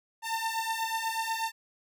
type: beating tone pair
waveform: sawtooth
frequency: 896 / 904.2 Hz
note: A5 / A5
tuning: +31 / +47 cents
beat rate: 8.2 Hz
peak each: -29 / -29 dBFS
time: 0.22-1.52 s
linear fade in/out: 50 ms
effects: none